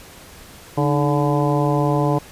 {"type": "harmonic tone with a mistuned harmonic", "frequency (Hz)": 144.2, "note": "D3", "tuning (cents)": -31, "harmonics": [1, 2, 3, 4, 5, 6, 7], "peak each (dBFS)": [-19, -22, -24, -25, -26, -27, -27], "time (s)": [0.77, 2.19], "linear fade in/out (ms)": 10, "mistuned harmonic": 2, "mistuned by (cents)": 91, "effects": ["pink hiss -42 dBFS RMS until 2.31 s", "resampled to 32000 Hz"]}